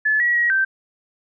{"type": "tone with pitch steps", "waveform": "sine", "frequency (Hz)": [1726, 1921, 1903, 1559], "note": ["A6", "B6", "A#6", "G6"], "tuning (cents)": [-34, -48, 35, -10], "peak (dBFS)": -15, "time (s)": [0.05, 0.65], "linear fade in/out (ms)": 10, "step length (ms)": 150, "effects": []}